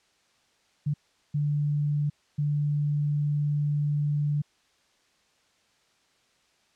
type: tone bursts at uneven times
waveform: sine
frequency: 146.83 Hz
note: D3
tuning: in tune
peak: -23 dBFS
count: 3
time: 0.86-0.94 / 1.34-2.1 / 2.38-4.42 s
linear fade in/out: 10 ms
effects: white hiss -66 dBFS RMS until 6.75 s + low-pass 6000 Hz 12 dB/octave

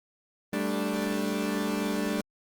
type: chord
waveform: 30% pulse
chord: G suspended second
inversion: none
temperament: equal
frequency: 196 / 220 / 293.7 Hz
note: G3 / A3 / D4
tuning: 0 / 0 / 0 cents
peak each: -29 dBFS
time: 0.53-2.21 s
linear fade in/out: 2 ms
effects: Opus 24 kbps

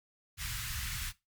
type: band-stop noise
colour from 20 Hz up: pink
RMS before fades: -38 dBFS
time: 0.37-1.13 s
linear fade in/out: 50 ms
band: 130 to 1400 Hz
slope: 24 dB/octave
effects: noise-tail reverb RT60 0.2 s tail -17 dB re dry + Opus 48 kbps

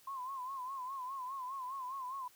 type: tone with vibrato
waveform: sine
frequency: 1046.5 Hz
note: C6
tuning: in tune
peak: -39 dBFS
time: 0.07-2.28 s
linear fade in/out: 5 ms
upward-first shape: sine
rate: 4.9 Hz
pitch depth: 93 cents each way
effects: white hiss -64 dBFS RMS until 2.35 s

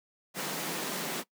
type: high-pass noise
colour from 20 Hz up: pink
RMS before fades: -35 dBFS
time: 0.34-1.24 s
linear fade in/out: 50 ms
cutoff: 150 Hz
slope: 96 dB/octave
effects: noise-tail reverb RT60 0.1 s tail -20 dB re dry

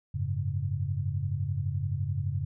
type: chord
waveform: sine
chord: F# suspended second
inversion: none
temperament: equal with one note detuned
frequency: 92.13 / 103.83 / 138.59 Hz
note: F#2 / G#2 / C#3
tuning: -7 / 0 / 0 cents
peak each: -32 dBFS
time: 0.14-2.45 s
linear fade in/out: 10 ms
effects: none

